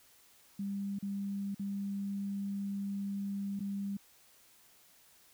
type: tone with dropouts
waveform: sine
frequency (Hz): 199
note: G3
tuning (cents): +26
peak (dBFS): -34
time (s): 0.59-3.97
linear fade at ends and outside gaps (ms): 5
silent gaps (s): 0.988-1.025 / 1.547-1.594 / 3.594-3.604
effects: white hiss -63 dBFS RMS until 5.33 s